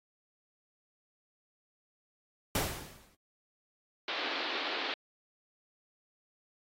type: noise with exponential decay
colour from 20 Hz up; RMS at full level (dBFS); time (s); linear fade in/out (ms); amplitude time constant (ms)
pink; -29; 2.55-3.15; 2; 130
type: band-pass noise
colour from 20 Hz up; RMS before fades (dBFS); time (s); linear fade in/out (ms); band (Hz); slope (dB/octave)
white; -36; 4.08-4.94; 2; 260 to 4200; 48
effects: AAC 48 kbps